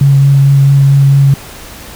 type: tone with vibrato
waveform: sine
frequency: 138.59 Hz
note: C#3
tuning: in tune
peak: -3 dBFS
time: 0.01-1.34 s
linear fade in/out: 2 ms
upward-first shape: triangle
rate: 4.5 Hz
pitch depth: 13 cents each way
effects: pink hiss -30 dBFS RMS until 1.95 s